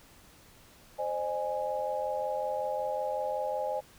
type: chord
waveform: sine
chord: Ab major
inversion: first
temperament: equal with one note detuned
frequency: 523.3 / 608.7 / 830.6 Hz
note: C5 / Eb5 / Ab5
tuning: 0 / -38 / 0 cents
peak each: -34 dBFS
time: 0.98-3.81 s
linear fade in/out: 20 ms
effects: pink hiss -57 dBFS RMS until 3.98 s